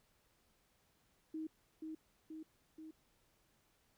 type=tone with echo; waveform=sine; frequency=315.5 Hz; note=D#4; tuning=24 cents sharp; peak=-40 dBFS; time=1.34-1.47 s; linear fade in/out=5 ms; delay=480 ms; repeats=3; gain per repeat=-3 dB; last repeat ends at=2.91 s; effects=pink hiss -75 dBFS RMS until 3.97 s